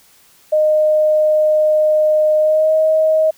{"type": "tone with pitch glide", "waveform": "sine", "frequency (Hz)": [615, 629.7], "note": ["D#5", "D#5"], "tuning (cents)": [-20, 21], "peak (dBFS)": -10, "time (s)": [0.52, 3.31], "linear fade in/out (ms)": 10, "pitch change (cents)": 41, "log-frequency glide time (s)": [2.39, 2.74], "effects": ["white hiss -50 dBFS RMS until 3.37 s"]}